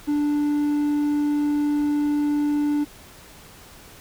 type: tone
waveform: triangle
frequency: 293.7 Hz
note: D4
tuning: in tune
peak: -17 dBFS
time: 0.07-2.85 s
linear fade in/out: 20 ms
effects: pink hiss -46 dBFS RMS until 4 s